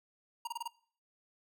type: tone bursts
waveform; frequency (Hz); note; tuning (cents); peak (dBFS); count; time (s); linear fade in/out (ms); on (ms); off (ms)
square; 940; A#5; +14; -36; 5; 0.45-0.678; 5; 24; 27
effects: noise-tail reverb RT60 0.5 s tail -21 dB re dry